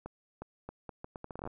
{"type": "accelerating click train", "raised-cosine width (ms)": 1, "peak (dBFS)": -27, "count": 15, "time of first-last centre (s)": [0.06, 1.474], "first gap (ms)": 360, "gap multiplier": 0.75, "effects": []}